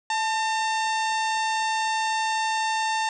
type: harmonic tone with a mistuned harmonic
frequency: 904 Hz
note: A5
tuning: 47 cents sharp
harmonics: 1 / 2 / 3 / 4 / 5 / 6 / 7 / 8 / 9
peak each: -24 / -30 / -34 / -36 / -38 / -40 / -41 / -42 / -43 dBFS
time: 0.1-3.09 s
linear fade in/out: 2 ms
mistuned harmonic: 1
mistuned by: -54 cents
effects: none